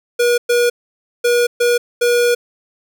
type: tone bursts at uneven times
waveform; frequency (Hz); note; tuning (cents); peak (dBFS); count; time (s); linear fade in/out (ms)
square; 481.1; B4; -45; -12; 5; 0.19-0.38 / 0.49-0.7 / 1.24-1.47 / 1.6-1.78 / 2.01-2.35; 10
effects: none